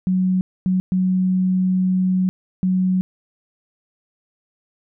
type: tone bursts at uneven times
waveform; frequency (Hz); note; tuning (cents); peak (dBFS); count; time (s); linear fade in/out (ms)
sine; 185.3; F#3; +3; -15; 4; 0.07-0.41 / 0.66-0.8 / 0.92-2.29 / 2.63-3.01; 0
effects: none